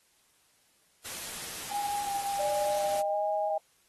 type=noise; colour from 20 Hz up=white; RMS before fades=-39 dBFS; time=1.04-3.02 s; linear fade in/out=20 ms
type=tone with vibrato; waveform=sine; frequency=809 Hz; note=G#5; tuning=46 cents flat; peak=-30 dBFS; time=1.71-3.58 s; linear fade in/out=5 ms; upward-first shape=square; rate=1.4 Hz; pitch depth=18 cents each way
type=tone with pitch glide; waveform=sine; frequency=594 to 629.3 Hz; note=D5 to D#5; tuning=+20 to +19 cents; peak=-29 dBFS; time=2.39-3.58 s; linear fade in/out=5 ms; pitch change=+99 cents; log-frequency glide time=2.53-3.32 s
effects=white hiss -67 dBFS RMS until 3.88 s + AAC 32 kbps